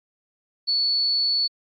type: tone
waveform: sine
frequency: 4435 Hz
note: C#8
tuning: in tune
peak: -19 dBFS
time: 0.67-1.48 s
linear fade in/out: 20 ms
effects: AAC 48 kbps